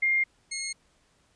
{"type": "tone pair in turn", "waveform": ["sine", "10% pulse"], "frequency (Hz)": [2118, 2158], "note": ["C7", "C#7"], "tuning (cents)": [21, -47], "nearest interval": "unison", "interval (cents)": 32, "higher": "second", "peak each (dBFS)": -21, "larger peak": "neither", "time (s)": [[0.02, 0.24], [0.51, 0.73]], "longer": "neither", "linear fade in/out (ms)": 10, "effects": ["pink hiss -66 dBFS RMS until 1.35 s", "resampled to 22050 Hz"]}